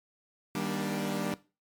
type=chord; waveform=sawtooth; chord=Eb major seventh; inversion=none; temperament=equal with one note detuned; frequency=155.56 / 196 / 237.8 / 293.7 Hz; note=Eb3 / G3 / Bb3 / D4; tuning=0 / 0 / +35 / 0 cents; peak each=-34 / -30 / -33 / -32 dBFS; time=0.55-1.34 s; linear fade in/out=2 ms; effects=noise-tail reverb RT60 0.3 s tail -18 dB re dry + MP3 96 kbps